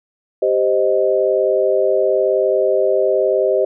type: chord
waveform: sine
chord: C minor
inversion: second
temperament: equal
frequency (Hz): 392 / 523.3 / 622.3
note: G4 / C5 / Eb5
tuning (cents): 0 / 0 / 0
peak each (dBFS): -17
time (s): 0.42-3.65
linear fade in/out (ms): 5
effects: none